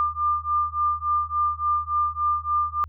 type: beating tone pair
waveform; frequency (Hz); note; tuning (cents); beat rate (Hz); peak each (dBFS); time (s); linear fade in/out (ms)
sine; 1196 / 1199.5; D6 / D6; +31 / +36; 3.5; -24; 0-2.84; 0
effects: added 79 Hz sine -39 dBFS peak until 2.88 s